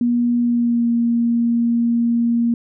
sine tone with pitch glide, 239.9 to 234.7 Hz, A#3 to A#3, +50 to +12 cents, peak -14 dBFS, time 0.01-2.54 s, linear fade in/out 2 ms, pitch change -38 cents, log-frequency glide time 0.39-0.89 s, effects none

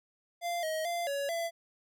square tone with pitch steps, 692 / 631 / 690 / 562 / 673 Hz, F5 / D#5 / F5 / C#5 / E5, -16 / +24 / -21 / +24 / +36 cents, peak -32 dBFS, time 0.41-1.51 s, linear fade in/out 50 ms, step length 220 ms, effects none

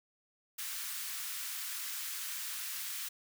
white high-pass noise, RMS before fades -40 dBFS, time 0.58-3.09 s, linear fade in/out 10 ms, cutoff 1200 Hz, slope 24 dB/octave, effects none

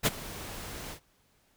pink noise with ADSR envelope, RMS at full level -22 dBFS, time 0.03-1 s, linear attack 33 ms, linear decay 30 ms, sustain -19 dB, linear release 89 ms, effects pink hiss -68 dBFS RMS until 1.56 s

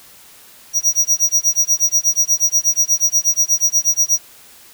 square tone with tremolo, 5770 Hz, F#8, 44 cents flat, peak -10 dBFS, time 0.73-4.2 s, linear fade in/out 50 ms, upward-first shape sine, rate 8.3 Hz, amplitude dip 100%, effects white hiss -44 dBFS RMS until 4.73 s

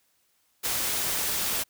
white noise, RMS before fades -28 dBFS, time 0.63-1.64 s, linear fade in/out 20 ms, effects white hiss -69 dBFS RMS until 1.69 s

